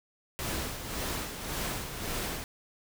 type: noise with tremolo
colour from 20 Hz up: pink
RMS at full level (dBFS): -33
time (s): 0.39-2.44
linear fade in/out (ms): 0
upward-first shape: sine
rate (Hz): 1.8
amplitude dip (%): 55
effects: none